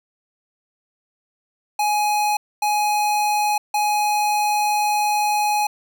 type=tone bursts at uneven times; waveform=square; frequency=837 Hz; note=G#5; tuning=13 cents sharp; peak=-18 dBFS; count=3; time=1.79-2.37 / 2.62-3.58 / 3.74-5.67 s; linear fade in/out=5 ms; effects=none